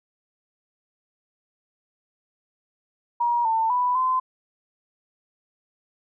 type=tone with pitch steps; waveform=sine; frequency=952 / 896 / 989 / 1028 Hz; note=A#5 / A5 / B5 / C6; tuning=+36 / +31 / +2 / -31 cents; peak=-19 dBFS; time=3.2-4.2 s; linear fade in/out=10 ms; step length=250 ms; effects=none